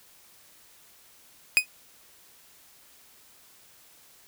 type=tone with exponential decay; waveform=40% pulse; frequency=2500 Hz; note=D#7; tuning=8 cents sharp; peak=-11 dBFS; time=1.57-1.66 s; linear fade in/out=0 ms; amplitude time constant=18 ms; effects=white hiss -56 dBFS RMS until 4.27 s